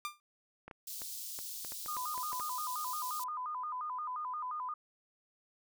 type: tone with exponential decay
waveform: sawtooth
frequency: 1194 Hz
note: D6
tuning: 28 cents sharp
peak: -30 dBFS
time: 0.05-0.2 s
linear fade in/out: 0 ms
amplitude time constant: 31 ms
type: clicks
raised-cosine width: 0.5 ms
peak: -32 dBFS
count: 11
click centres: 0.68 / 0.712 / 1.018 / 1.389 / 1.648 / 1.721 / 1.861 / 1.968 / 2.178 / 2.33 / 2.398 s
type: high-pass noise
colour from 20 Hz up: white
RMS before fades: -43 dBFS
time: 0.87-3.24 s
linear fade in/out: 5 ms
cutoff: 3900 Hz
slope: 24 dB/octave
type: tone with vibrato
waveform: sine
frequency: 1108.7 Hz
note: C#6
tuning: in tune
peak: -36 dBFS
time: 1.88-4.74 s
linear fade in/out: 5 ms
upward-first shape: square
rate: 5.7 Hz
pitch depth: 170 cents each way
effects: none